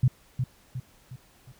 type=tone with echo; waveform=sine; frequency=127 Hz; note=B2; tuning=49 cents sharp; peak=-16 dBFS; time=0.03-0.08 s; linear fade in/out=5 ms; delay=360 ms; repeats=4; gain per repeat=-7 dB; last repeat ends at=1.52 s; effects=pink hiss -59 dBFS RMS until 1.59 s